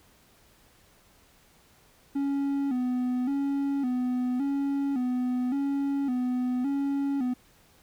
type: tone with vibrato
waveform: triangle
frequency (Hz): 264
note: C4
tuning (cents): +16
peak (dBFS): -23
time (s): 2.15-7.34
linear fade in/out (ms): 10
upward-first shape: square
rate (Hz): 0.89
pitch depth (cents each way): 95
effects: pink hiss -60 dBFS RMS until 7.82 s